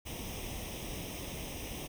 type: noise with comb filter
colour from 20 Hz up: pink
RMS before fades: -41 dBFS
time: 0.05-1.88 s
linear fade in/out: 20 ms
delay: 0.34 ms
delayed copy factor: +0.75
effects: none